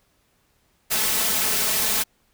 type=noise with comb filter; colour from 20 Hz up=white; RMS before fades=-22 dBFS; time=0.9-2.04 s; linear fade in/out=20 ms; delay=4.6 ms; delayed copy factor=+0.65; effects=pink hiss -65 dBFS RMS until 2.33 s